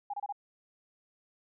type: tone bursts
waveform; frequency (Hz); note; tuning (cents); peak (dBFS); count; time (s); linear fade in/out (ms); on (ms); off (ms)
sine; 814; G#5; -35; -33; 4; 0.1-0.325; 5; 36; 27
effects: none